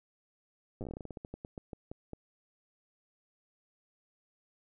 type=slowing click train; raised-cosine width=2 ms; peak=-28 dBFS; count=21; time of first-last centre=0.81-2.133 s; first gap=8 ms; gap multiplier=1.19; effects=none